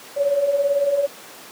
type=beating tone pair; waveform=sine; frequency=550 / 568 Hz; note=C#5 / C#5; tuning=-14 / +42 cents; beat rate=18 Hz; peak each=-24 / -17 dBFS; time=0.16-1.07 s; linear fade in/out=20 ms; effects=pink hiss -40 dBFS RMS until 1.51 s + high-pass 300 Hz 12 dB/octave